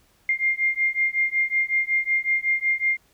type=beating tone pair; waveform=sine; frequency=2110 / 2115.4 Hz; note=C7 / C7; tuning=+14 / +18 cents; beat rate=5.4 Hz; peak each=-23 dBFS; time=0.29-2.97 s; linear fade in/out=2 ms; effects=pink hiss -61 dBFS RMS until 3.13 s